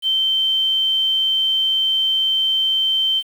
sine tone, 3109 Hz, G7, 15 cents flat, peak -15 dBFS, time 0.02-3.23 s, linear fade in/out 50 ms, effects 7-bit

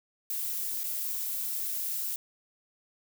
violet noise with dropouts, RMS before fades -33 dBFS, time 0.3-2.16 s, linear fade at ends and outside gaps 2 ms, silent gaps 0.835-0.839 s, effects none

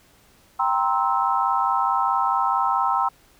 sine chord, C dominant seventh, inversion second, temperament just, 784.9 / 941.9 / 1046.5 / 1308.1 Hz, G5 / Bb5 / C6 / E6, +2 / +18 / 0 / -14 cents, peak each -24 dBFS, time 0.59-3.09 s, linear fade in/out 10 ms, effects pink hiss -56 dBFS RMS until 3.39 s

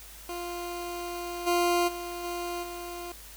20% pulse tone with level steps, 349.2 Hz, F4, in tune, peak -29 / -18 / -30 / -27 / -32 dBFS, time 0.29-3.12 s, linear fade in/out 2 ms, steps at 1.46 / 1.87 / 2.23 / 2.62 s, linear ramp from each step 20 ms, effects added 50 Hz sine -50 dBFS peak until 3.36 s + white hiss -48 dBFS RMS until 3.36 s

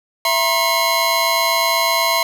square tone cluster, 666 / 954 / 1062 / 2169 / 4082 Hz, E5 / A#5 / C6 / C#7 / C8, +18 / +40 / +25 / -38 / -44 cents, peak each -22 dBFS, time 0.25-2.23 s, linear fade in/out 2 ms, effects none

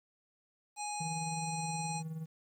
harmonic tone, 831 Hz, G#5, 1 cent sharp, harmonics 1 / 3 / 5 / 7 / 9 / 10, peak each -38 / -46 / -48 / -48 / -46 / -47 dBFS, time 0.76-2.03 s, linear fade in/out 50 ms
triangle tone with tremolo, 160 Hz, D#3, 49 cents sharp, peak -34 dBFS, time 1-2.26 s, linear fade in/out 10 ms, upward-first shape sine, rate 19 Hz, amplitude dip 50%
effects 11-bit

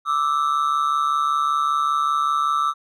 triangle ring-modulated tone, 1244.5 Hz, D#6, in tune, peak -13 dBFS, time 0.05-2.74 s, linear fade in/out 50 ms, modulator 72.6 Hz, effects none

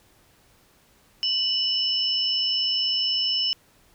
sine tone pair together, 2960 / 5284 Hz, F#7 / E8, 0 / +3 cents, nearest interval minor seventh, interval 1003 cents, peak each -24 dBFS, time 1.23-3.53 s, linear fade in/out 0 ms, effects pink hiss -59 dBFS RMS until 3.94 s

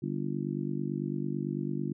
harmonic tone, 49 Hz, G1, in tune, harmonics 3 / 4 / 5 / 6 / 7, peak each -35 / -36 / -37 / -38 / -38 dBFS, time 0.02-1.93 s, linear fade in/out 10 ms, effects none

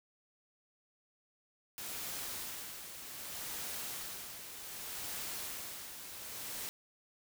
white noise with tremolo, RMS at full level -41 dBFS, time 1.78-6.69 s, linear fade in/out 0 ms, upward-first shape sine, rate 0.65 Hz, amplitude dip 55%, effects none

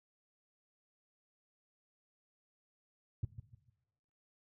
sine tone with echo, 107.1 Hz, A2, 46 cents flat, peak -28 dBFS, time 3.23-3.25 s, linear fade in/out 5 ms, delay 150 ms, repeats 3, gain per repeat -11 dB, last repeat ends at 3.7 s, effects noise-tail reverb RT60 1.0 s tail -18 dB re dry + tanh soft clip ceiling -28 dBFS

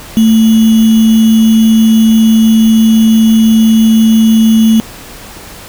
sine tone with sample-and-hold, 222 Hz, A3, 16 cents sharp, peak -3 dBFS, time 0.17-4.8 s, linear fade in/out 0 ms, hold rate 3150 Hz, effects pink hiss -30 dBFS RMS until 5.68 s

